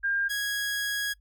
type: tone pair in turn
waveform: sine / sawtooth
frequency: 1604 / 1656.7 Hz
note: G6 / G#6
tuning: +39 / -5 cents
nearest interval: minor second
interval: 56 cents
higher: second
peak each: -24 dBFS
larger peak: neither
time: 0.03-0.29 / 0.29-1.14 s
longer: second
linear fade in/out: 20 ms
effects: noise-tail reverb RT60 0.1 s tail -25 dB re dry + added 50 Hz sine -57 dBFS peak until 1.2 s